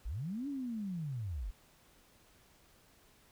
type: linear two-way sweep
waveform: sine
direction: up then down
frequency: 38.89 to 289.9 to 38.89 Hz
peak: -36 dBFS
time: 0.05-1.51 s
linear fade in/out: 10 ms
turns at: 0.48 s
effects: pink hiss -65 dBFS RMS until 3.31 s